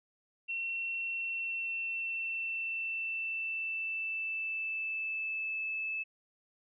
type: tone with pitch glide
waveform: sine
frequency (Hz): 2716 to 2616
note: F7 to E7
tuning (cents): -49 to -14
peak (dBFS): -33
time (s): 0.48-6.04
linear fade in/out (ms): 20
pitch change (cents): -65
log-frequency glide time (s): 1.09-5.63
effects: none